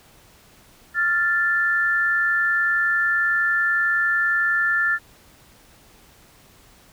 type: tone pair together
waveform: sine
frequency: 1390.9 / 1760 Hz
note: F6 / A6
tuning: -7 / 0 cents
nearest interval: major third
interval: 407 cents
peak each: -22 / -19 dBFS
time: 0.94-4.99 s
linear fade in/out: 50 ms
effects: pink hiss -52 dBFS RMS until 6.92 s